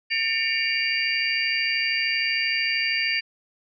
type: tone cluster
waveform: sine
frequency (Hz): 1811 / 2241 / 2374 / 2801 / 4673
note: A6 / C#7 / D7 / F7 / D8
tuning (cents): +49 / +18 / +18 / +4 / -9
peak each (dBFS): -28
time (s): 0.1-3.21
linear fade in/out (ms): 20
effects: none